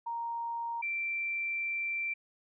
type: tone pair in turn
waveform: sine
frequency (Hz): 932.3 / 2349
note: A#5 / D7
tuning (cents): 0 / 0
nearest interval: octave + major third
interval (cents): 1600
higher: second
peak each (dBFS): -33 / -31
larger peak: second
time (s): 0.06-0.82 / 0.82-2.14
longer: second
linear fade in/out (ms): 10
effects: none